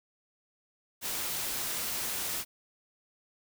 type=noise; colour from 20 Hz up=white; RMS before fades=-34 dBFS; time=1.01-2.45 s; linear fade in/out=50 ms; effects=none